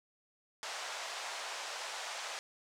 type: band-pass noise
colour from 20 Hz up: pink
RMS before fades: -42 dBFS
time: 0.63-2.39 s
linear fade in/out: 0 ms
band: 630 to 7600 Hz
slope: 24 dB/octave
effects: none